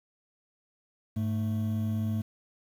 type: tone pair together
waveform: triangle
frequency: 103.7 / 219.9 Hz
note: G#2 / A3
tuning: -2 / -1 cents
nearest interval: octave + minor second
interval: 1301 cents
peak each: -27 / -29 dBFS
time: 1.16-2.22 s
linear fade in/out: 10 ms
effects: 9-bit

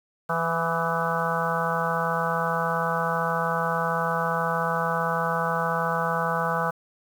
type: harmonic tone with a mistuned harmonic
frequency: 166.4 Hz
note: E3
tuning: 17 cents sharp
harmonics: 1 / 3 / 4 / 5 / 6 / 7 / 8 / 9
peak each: -31 / -31 / -31 / -31 / -31 / -31 / -31 / -31 dBFS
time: 0.29-6.71 s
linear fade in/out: 10 ms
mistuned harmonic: 8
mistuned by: -65 cents
effects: 8-bit

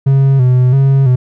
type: tone with vibrato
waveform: triangle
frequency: 131.1 Hz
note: C3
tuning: 4 cents sharp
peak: -4 dBFS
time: 0.06-1.16 s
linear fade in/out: 10 ms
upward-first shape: square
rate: 1.5 Hz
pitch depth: 67 cents each way
effects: none

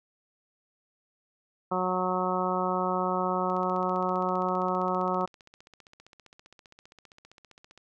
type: harmonic tone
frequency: 183.5 Hz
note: F#3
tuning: 14 cents flat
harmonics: 1 / 2 / 3 / 4 / 5 / 6 / 7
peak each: -33 / -33 / -33 / -33 / -33 / -33 / -33 dBFS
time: 1.71-5.26 s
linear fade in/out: 10 ms
type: click train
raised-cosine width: 0.2 ms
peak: -34 dBFS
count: 66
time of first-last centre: 3.5-7.776 s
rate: 15.2 Hz
effects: none

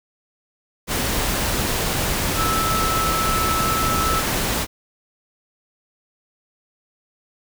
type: tone in noise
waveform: sine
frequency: 1311 Hz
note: E6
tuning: 10 cents flat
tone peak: -21 dBFS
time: 2.35-4.23 s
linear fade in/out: 50 ms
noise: pink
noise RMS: -22 dBFS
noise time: 0.87-4.67 s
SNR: -2 dB
effects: none

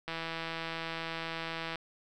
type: click train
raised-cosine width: 0.3 ms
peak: -21 dBFS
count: 276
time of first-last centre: 0.08-1.757 s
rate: 164 Hz
effects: none

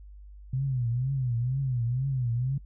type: tone with vibrato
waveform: sine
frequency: 126.6 Hz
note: B2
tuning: 43 cents sharp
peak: -25 dBFS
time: 0.53-2.58 s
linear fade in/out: 5 ms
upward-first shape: triangle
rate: 2.1 Hz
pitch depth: 170 cents each way
effects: noise-tail reverb RT60 0.1 s tail -24 dB re dry + added 50 Hz sine -44 dBFS peak until 2.65 s

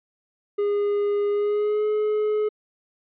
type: tone with pitch glide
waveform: triangle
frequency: 409.4 to 424.8 Hz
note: G#4 to G#4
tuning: -25 to +39 cents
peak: -18 dBFS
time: 0.58-2.49 s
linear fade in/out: 10 ms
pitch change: +64 cents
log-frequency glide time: 1.3-1.86 s
effects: resampled to 8000 Hz

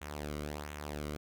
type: tone with flanger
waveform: sawtooth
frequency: 74.2 Hz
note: D2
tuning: 18 cents sharp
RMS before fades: -41 dBFS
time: 0.01-1.17 s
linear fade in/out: 10 ms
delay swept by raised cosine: 0.2 to 1.18 ms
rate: 1.4 Hz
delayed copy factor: -0.65
effects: none

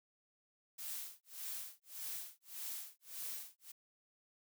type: noise with tremolo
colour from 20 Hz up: blue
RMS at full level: -43 dBFS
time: 0.78-3.72 s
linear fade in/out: 10 ms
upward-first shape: sine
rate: 1.7 Hz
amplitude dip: 100%
effects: none

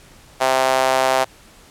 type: tone with high-pass filter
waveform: sawtooth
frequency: 131.2 Hz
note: C3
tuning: 5 cents sharp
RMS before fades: -17 dBFS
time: 0.4-1.25 s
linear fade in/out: 20 ms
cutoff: 690 Hz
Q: 2.6
effects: pink hiss -47 dBFS RMS until 1.7 s + low-pass 12000 Hz 12 dB/octave

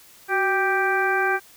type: harmonic tone with a mistuned harmonic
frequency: 392 Hz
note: G4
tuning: in tune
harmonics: 1 / 2 / 3 / 4 / 5 / 6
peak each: -25 / -25 / -29 / -22 / -34 / -31 dBFS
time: 0.28-1.4 s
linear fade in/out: 50 ms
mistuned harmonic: 1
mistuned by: -74 cents
effects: white hiss -50 dBFS RMS until 1.56 s

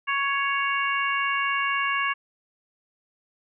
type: harmonic tone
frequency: 556 Hz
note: C#5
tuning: 5 cents sharp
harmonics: 2 / 3 / 4 / 5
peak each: -26 / -28 / -29 / -30 dBFS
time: 0.07-2.14 s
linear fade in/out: 20 ms
effects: none

